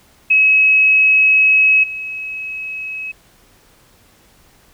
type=tone with level steps; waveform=sine; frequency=2563 Hz; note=E7; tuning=49 cents flat; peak=-8 / -23 dBFS; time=0.3-3.12 s; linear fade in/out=10 ms; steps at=1.83 s; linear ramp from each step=10 ms; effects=pink hiss -51 dBFS RMS until 4.73 s